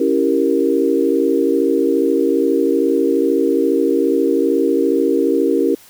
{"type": "chord", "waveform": "sine", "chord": "C# diminished seventh", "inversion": "none", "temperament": "equal", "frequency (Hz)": [277.2, 329.6, 392, 466.2], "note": ["C#4", "E4", "G4", "Bb4"], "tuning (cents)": [0, 0, 0, 0], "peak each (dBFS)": -18, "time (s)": [0, 5.75], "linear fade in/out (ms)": 5, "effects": ["white hiss -45 dBFS RMS until 5.89 s"]}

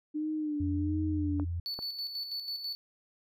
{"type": "tone with vibrato", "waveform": "sine", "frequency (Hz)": 300, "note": "D4", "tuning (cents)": 37, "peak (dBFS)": -30, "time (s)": [0.14, 1.45], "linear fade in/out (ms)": 20, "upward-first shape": "sine", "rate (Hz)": 1.4, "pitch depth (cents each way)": 59}
{"type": "tone with pitch glide", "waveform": "sine", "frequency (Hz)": [87.31, 85.66], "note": ["F2", "F2"], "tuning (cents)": [0, -33], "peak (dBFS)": -31, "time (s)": [0.6, 1.6], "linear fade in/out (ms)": 5, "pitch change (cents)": -33, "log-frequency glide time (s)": [0.99, 1.35]}
{"type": "clicks", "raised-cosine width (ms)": 1, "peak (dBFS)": -26, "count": 2, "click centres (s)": [1.398, 1.79]}
{"type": "tone with tremolo", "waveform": "triangle", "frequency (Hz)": 4465, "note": "C#8", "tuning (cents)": 12, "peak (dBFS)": -32, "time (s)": [1.66, 2.75], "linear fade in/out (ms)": 0, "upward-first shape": "square", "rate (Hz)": 6.1, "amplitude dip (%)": 50}
{"effects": []}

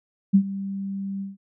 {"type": "tone with ADSR envelope", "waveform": "sine", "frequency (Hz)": 196, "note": "G3", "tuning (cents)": 0, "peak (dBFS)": -10, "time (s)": [0.33, 1.37], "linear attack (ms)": 20, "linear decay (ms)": 75, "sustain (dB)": -17, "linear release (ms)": 160, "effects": []}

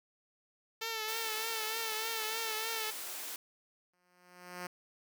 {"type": "tone with vibrato", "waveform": "5% pulse", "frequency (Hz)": 443.9, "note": "A4", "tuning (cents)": 15, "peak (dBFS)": -24, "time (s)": [0.81, 2.91], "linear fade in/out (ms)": 10, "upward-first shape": "triangle", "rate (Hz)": 3.3, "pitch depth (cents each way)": 55}
{"type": "high-pass noise", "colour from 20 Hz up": "white", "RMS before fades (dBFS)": -42, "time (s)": [1.08, 3.36], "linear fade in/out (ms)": 2, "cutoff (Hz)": 300, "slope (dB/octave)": 24}
{"type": "tone with exponential growth", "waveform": "5% pulse", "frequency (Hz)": 178.9, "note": "F3", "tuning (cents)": 42, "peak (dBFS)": -27, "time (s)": [3.93, 4.67], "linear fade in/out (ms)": 5, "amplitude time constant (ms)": 160}
{"effects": []}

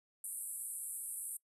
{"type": "band-pass noise", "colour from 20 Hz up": "white", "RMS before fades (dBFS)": -43, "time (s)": [0.24, 1.37], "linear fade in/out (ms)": 2, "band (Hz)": [8200, 12000], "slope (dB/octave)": 96, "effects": ["noise-tail reverb RT60 0.1 s tail -23 dB re dry"]}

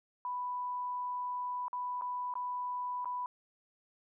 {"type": "tone with dropouts", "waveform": "sine", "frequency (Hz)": 990, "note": "B5", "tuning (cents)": 4, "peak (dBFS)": -34, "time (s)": [0.25, 3.26], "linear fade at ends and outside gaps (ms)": 1, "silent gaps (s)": [[1.682, 1.73], [2.012, 2.02], [2.339, 2.354], [3.046, 3.056]], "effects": []}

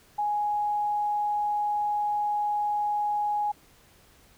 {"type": "tone", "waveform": "sine", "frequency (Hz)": 832, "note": "G#5", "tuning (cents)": 3, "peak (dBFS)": -24, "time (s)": [0.18, 3.52], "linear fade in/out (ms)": 10, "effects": ["pink hiss -58 dBFS RMS until 4.37 s"]}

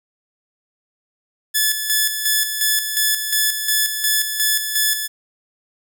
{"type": "tone with tremolo", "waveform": "5% pulse", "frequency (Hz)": 1728, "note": "A6", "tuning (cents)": -32, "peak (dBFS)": -4, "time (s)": [1.54, 5.08], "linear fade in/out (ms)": 20, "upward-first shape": "square", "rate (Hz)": 2.8, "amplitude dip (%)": 55, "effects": []}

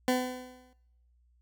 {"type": "tone with exponential decay", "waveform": "20% pulse", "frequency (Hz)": 252.8, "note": "B3", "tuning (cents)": 41, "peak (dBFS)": -18, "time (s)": [0.08, 0.73], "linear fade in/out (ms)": 1, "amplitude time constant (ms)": 140, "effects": ["noise-tail reverb RT60 0.8 s tail -17 dB re dry", "added 60 Hz sine -63 dBFS peak until 1.41 s"]}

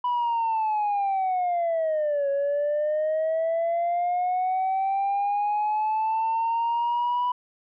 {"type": "linear two-way sweep", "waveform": "sine", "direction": "down then up", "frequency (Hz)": [987.8, 554.4, 987.8], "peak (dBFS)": -20, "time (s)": [0.04, 7.32], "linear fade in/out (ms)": 5, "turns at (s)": 2.29, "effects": ["tanh soft clip ceiling -20 dBFS"]}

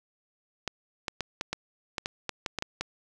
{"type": "clicks", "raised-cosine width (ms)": 0.2, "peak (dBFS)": -13, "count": 12, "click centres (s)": [0.677, 1.082, 1.207, 1.411, 1.53, 1.982, 2.059, 2.293, 2.462, 2.587, 2.624, 2.81], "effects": []}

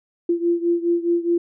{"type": "beating tone pair", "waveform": "sine", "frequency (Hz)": [341.5, 346.3], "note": ["F4", "F4"], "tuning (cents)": [-39, -15], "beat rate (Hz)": 4.8, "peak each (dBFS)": [-19, -22], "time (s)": [0.29, 1.38], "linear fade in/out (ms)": 5, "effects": []}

